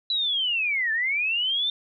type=linear two-way sweep; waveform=sine; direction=down then up; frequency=3981 to 1737 to 3618 Hz; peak=-22 dBFS; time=0.1-1.7 s; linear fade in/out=2 ms; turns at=0.92 s; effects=none